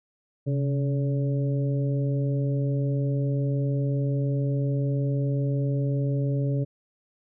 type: harmonic tone with a mistuned harmonic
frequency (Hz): 141.5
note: C#3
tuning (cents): +36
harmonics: 1 / 2 / 3 / 4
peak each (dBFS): -23 / -32 / -35 / -36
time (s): 0.46-6.65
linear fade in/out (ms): 20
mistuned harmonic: 1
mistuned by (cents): -69
effects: none